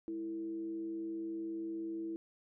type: tone with frequency modulation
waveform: sine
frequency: 329.6 Hz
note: E4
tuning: in tune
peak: -37 dBFS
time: 0.08-2.16 s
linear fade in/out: 0 ms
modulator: 123 Hz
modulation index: 0.31
effects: none